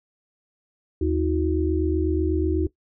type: tone cluster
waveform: sine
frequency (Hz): 77.8 / 318 / 366.1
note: D#2 / D#4 / F#4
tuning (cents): 0 / +38 / -18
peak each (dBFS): -24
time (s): 1.01-2.67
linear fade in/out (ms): 5
effects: noise-tail reverb RT60 0.1 s tail -17 dB re dry